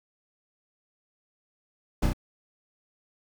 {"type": "noise with echo", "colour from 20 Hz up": "brown", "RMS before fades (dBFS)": -23, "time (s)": [2.02, 2.07], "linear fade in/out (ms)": 10, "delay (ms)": 32, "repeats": 2, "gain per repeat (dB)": -3, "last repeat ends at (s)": 2.134, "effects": []}